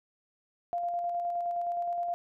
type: tone with tremolo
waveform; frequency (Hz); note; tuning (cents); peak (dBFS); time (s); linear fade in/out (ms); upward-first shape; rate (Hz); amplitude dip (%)
sine; 696; F5; -6; -28; 0.73-2.14; 0; square; 9.6; 25
effects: none